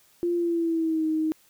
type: tone with pitch glide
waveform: sine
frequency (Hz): 346.7 to 314.3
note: F4 to D#4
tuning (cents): -13 to +18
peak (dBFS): -22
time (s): 0.23-1.32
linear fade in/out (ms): 0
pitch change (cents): -169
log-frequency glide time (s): 0.35-1.06
effects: white hiss -60 dBFS RMS until 1.49 s